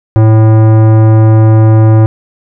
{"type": "tone with tanh clipping", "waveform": "sine", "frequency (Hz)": 110, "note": "A2", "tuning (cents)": 0, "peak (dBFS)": -4, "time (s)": [0.16, 2.06], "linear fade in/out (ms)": 0, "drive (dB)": 17, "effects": []}